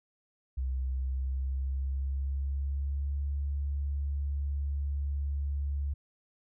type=tone with pitch glide; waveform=sine; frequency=64.9 to 70.77 Hz; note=C2 to C#2; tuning=-13 to +36 cents; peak=-29 dBFS; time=0.57-5.94 s; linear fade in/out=10 ms; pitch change=+149 cents; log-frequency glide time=0.87-3.21 s; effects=none